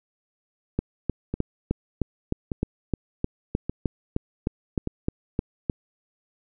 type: two click trains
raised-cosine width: 3 ms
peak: -14 / -10 dBFS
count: 4 / 17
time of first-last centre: 1.34-4.874 / 0.79-5.698 s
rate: 0.849 / 3.26 Hz
effects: none